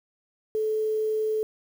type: tone with quantisation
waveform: sine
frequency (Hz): 434.1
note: A4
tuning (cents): -23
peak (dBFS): -23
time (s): 0.55-1.43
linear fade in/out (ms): 0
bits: 8
effects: none